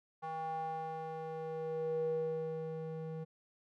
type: tone with band-pass filter sweep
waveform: square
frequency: 160 Hz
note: D#3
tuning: 49 cents sharp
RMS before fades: -39 dBFS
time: 0.22-3.25 s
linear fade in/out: 20 ms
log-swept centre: 900 to 320 Hz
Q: 5.4
effects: none